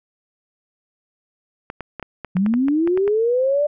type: clicks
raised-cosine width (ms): 0.5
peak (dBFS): -15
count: 12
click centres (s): 1.701 / 1.807 / 1.997 / 2.027 / 2.247 / 2.368 / 2.463 / 2.539 / 2.684 / 2.875 / 2.975 / 3.078
type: linear sweep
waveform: sine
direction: up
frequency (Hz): 174.61 to 599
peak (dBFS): -15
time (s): 2.35-3.67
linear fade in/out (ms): 10
effects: none